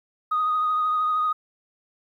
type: tone with vibrato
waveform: sine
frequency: 1244.5 Hz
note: D#6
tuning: in tune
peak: -19 dBFS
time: 0.31-1.33 s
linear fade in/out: 10 ms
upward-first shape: triangle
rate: 13 Hz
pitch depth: 26 cents each way
effects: tanh soft clip ceiling -16 dBFS + 10-bit